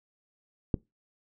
click, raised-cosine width 3 ms, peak -12 dBFS, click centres 0.742 s, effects noise-tail reverb RT60 0.2 s tail -23 dB re dry

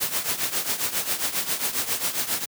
white noise with tremolo, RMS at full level -23 dBFS, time 0-2.46 s, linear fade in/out 20 ms, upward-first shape triangle, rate 7.4 Hz, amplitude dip 80%, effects high-pass 100 Hz 12 dB/octave

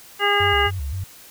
harmonic tone, 407.3 Hz, G#4, 34 cents flat, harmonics 1 / 2 / 3 / 4 / 5 / 7, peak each -23 / -23 / -23 / -23 / -23 / -23 dBFS, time 0.19-0.71 s, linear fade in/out 50 ms
sine tone with vibrato, 81 Hz, E2, 30 cents flat, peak -24 dBFS, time 0.4-1.04 s, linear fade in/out 5 ms, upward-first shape square, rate 3.8 Hz, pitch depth 260 cents each way
effects white hiss -45 dBFS RMS until 1.3 s

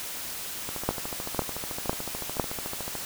two click trains, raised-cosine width 1 ms, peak -9 / -20 dBFS, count 4 / 32, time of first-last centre 0.89-2.398 / 0.69-2.953 s, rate 1.99 / 13.7 Hz, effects white hiss -36 dBFS RMS until 3.05 s

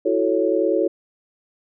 sine chord, F# minor seventh, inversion third, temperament equal, 329.6 / 370 / 440 / 554.4 Hz, E4 / F#4 / A4 / C#5, 0 / 0 / 0 / 0 cents, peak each -22 dBFS, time 0.05-0.88 s, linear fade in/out 10 ms, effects none

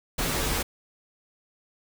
pink noise with comb filter, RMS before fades -27 dBFS, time 0.18-0.63 s, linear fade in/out 10 ms, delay 10 ms, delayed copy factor -0.55, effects none

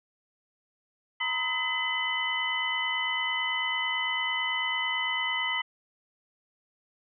sine tone cluster, 934 / 1003 / 1272 / 2020 / 3013 Hz, A#5 / B5 / D#6 / B6 / F#7, +3 / +26 / +38 / +39 / +31 cents, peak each -36 / -38 / -38 / -29 / -32 dBFS, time 1.2-5.62 s, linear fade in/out 10 ms, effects none

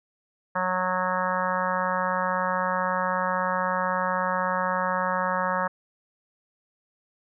harmonic tone, 183.8 Hz, F#3, 11 cents flat, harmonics 1 / 3 / 4 / 5 / 6 / 7 / 8 / 9 / 10, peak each -34 / -30 / -36 / -29 / -30 / -31 / -37 / -32 / -40 dBFS, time 0.55-5.68 s, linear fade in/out 10 ms, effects none

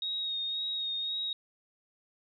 sine tone with vibrato, 3748 Hz, A#7, 9 cents sharp, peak -31 dBFS, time 0.02-1.33 s, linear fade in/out 2 ms, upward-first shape sine, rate 1.9 Hz, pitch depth 26 cents each way, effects none

